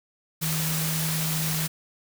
sine tone in noise, 158.6 Hz, D#3, 33 cents sharp, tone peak -27 dBFS, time 0.41-1.68 s, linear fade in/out 20 ms, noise white, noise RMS -29 dBFS, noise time 0.41-1.68 s, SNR -1 dB, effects none

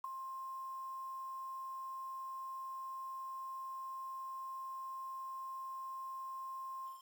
sine tone with ADSR envelope, 1057 Hz, C6, 17 cents sharp, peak -33 dBFS, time 0.04-7.03 s, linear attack 5 ms, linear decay 5 ms, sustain -9 dB, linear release 170 ms, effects 10-bit

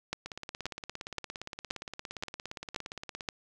two click trains, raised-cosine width 0.2 ms, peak -22 / -15 dBFS, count 52 / 7, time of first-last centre 0.26-3.208 / 0.13-3.288 s, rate 17.3 / 1.9 Hz, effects none

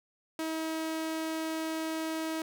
sawtooth tone, 319.9 Hz, D#4, 48 cents sharp, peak -28 dBFS, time 0.39-2.42 s, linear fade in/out 2 ms, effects none

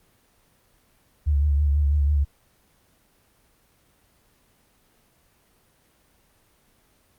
sine tone with vibrato, 72.4 Hz, D2, 24 cents flat, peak -17 dBFS, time 1.26-2.25 s, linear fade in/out 20 ms, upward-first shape triangle, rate 6.1 Hz, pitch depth 66 cents each way, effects pink hiss -62 dBFS RMS until 7.18 s + Opus 24 kbps

